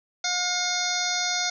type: harmonic tone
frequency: 718 Hz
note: F5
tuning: 48 cents sharp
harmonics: 1 / 2 / 3 / 5 / 6 / 7 / 8 / 9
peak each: -32 / -32 / -32 / -32 / -32 / -32 / -32 / -32 dBFS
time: 0.24-1.5 s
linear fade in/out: 5 ms
effects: none